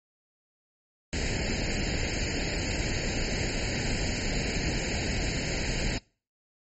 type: noise with comb filter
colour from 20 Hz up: pink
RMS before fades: -29 dBFS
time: 1.13-5.98 s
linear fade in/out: 0 ms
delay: 0.43 ms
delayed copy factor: +1
effects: noise-tail reverb RT60 0.4 s tail -25 dB re dry + MP3 32 kbps